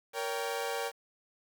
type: chord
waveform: sawtooth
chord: G diminished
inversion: first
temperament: equal with one note detuned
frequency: 466.2 / 563.7 / 784 Hz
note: Bb4 / Db5 / G5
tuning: 0 / +29 / 0 cents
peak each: -32 / -34 / -34 dBFS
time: 0.13-0.92 s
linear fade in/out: 50 ms
effects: 9-bit